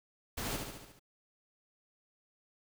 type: noise with echo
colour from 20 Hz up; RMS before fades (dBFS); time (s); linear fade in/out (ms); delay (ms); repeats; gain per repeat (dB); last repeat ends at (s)
pink; -38; 0.37-0.57; 10; 71; 6; -4; 0.996
effects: none